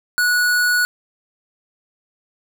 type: tone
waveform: square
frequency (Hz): 1466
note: F#6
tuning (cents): -16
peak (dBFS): -15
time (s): 0.18-0.85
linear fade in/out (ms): 0
effects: none